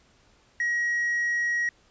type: tone with hard clipping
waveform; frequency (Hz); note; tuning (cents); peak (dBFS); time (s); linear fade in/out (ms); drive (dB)
sine; 1900; A#6; +33; -24; 0.6-1.69; 2; 2
effects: pink hiss -61 dBFS RMS until 1.9 s + resampled to 16000 Hz